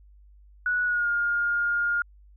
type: tone with pitch glide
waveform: sine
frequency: 1469 to 1416.5 Hz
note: F#6 to F6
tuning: -13 to +24 cents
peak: -22 dBFS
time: 0.66-2.02 s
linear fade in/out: 2 ms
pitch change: -63 cents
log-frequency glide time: 0.85-1.08 s
effects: added 50 Hz sine -50 dBFS peak until 2.36 s